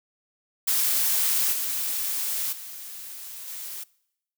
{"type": "noise with level steps", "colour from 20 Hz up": "blue", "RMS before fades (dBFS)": [-23, -28, -39, -36], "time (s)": [0.67, 3.84], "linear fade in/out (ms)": 10, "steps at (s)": [1.52, 2.52, 3.47], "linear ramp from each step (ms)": 10, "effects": ["noise-tail reverb RT60 0.8 s tail -23 dB re dry"]}